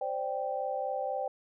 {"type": "chord", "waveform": "sine", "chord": "C suspended second", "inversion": "none", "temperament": "equal", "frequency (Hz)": [523.3, 587.3, 784], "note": ["C5", "D5", "G5"], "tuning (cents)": [0, 0, 0], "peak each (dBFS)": [-35, -36, -34], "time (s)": [0.01, 1.28], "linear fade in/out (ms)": 5, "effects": []}